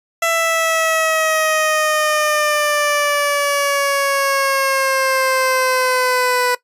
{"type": "exponential sweep", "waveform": "15% pulse", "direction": "down", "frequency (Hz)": [667, 493.8], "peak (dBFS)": -8, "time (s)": [0.22, 6.55], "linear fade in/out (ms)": 5, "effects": ["noise-tail reverb RT60 0.1 s tail -18 dB re dry", "resampled to 32000 Hz"]}